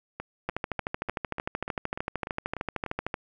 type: two click trains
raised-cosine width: 0.5 ms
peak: -14 / -19 dBFS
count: 36 / 10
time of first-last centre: 0.49-3.142 / 0.2-2.863 s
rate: 13.2 / 3.38 Hz
effects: none